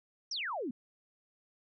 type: exponential sweep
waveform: sine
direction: down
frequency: 5930 to 219.9 Hz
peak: -34 dBFS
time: 0.31-0.71 s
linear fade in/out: 5 ms
effects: none